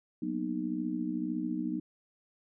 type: chord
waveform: sine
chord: B major seventh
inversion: second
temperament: equal with one note detuned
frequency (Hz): 185 / 233.1 / 246.9 / 308.8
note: F#3 / A#3 / B3 / D#4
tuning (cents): 0 / 0 / 0 / -13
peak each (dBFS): -38 / -40 / -36 / -34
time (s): 0.22-1.8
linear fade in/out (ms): 5
effects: none